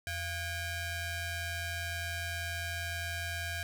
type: ring-modulated tone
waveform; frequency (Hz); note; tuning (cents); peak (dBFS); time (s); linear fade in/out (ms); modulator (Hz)
sawtooth; 773; G5; -24; -28; 0.07-3.63; 0; 858
effects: none